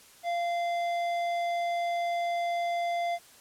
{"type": "tone with tanh clipping", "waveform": "sine", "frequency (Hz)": 691, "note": "F5", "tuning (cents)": -19, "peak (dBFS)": -29, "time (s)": [0.23, 3.19], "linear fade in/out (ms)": 50, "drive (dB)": 12, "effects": ["white hiss -55 dBFS RMS until 3.4 s", "low-pass 12000 Hz 12 dB/octave"]}